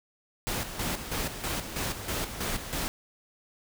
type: noise with tremolo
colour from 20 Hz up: pink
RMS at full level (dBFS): -31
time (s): 0.47-2.88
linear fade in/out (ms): 0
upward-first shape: square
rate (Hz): 3.1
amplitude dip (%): 60
effects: none